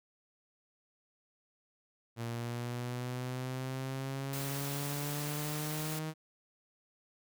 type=exponential sweep; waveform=sawtooth; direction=up; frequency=116.2 to 157.8 Hz; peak=-32 dBFS; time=2.16-6.14 s; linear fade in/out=50 ms
type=noise; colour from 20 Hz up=white; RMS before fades=-42 dBFS; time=4.33-5.99 s; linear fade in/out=2 ms
effects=none